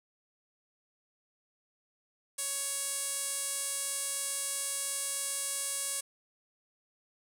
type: tone with band-pass filter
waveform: sawtooth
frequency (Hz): 557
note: C#5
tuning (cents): +8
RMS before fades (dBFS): -35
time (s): 2.38-6.01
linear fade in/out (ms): 10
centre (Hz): 9100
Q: 2.8
effects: none